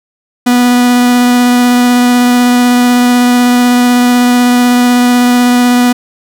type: tone with vibrato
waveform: 45% pulse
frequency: 245.3 Hz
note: B3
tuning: 12 cents flat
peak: -5 dBFS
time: 0.46-5.93 s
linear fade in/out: 10 ms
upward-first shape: triangle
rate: 16 Hz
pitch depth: 10 cents each way
effects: none